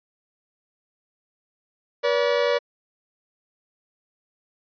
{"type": "tone pair together", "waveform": "40% pulse", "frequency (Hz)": [482.8, 573.8], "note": ["B4", "D5"], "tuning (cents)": [-39, -40], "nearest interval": "minor third", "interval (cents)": 299, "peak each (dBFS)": -21, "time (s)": [2.03, 2.59], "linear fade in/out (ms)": 20, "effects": ["resampled to 11025 Hz"]}